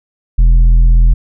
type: tone with tanh clipping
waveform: sine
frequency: 41.74 Hz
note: E1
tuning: 22 cents sharp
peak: -5 dBFS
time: 0.38-1.14 s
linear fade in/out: 10 ms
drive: 6 dB
effects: none